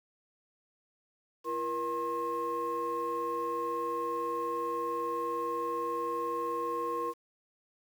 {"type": "tone cluster", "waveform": "sine", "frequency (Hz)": [338.7, 475.8, 1069], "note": ["E4", "A#4", "C6"], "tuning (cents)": [47, 35, 37], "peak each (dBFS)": [-38, -34, -32], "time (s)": [1.44, 7.14], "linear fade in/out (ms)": 50, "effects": ["tanh soft clip ceiling -25 dBFS", "9-bit"]}